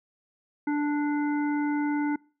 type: harmonic tone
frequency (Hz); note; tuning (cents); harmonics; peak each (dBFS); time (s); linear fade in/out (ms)
293.7; D4; 0; 1 / 3 / 5 / 7; -24 / -34 / -38 / -41; 0.67-2.16; 5
effects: noise-tail reverb RT60 0.4 s tail -25 dB re dry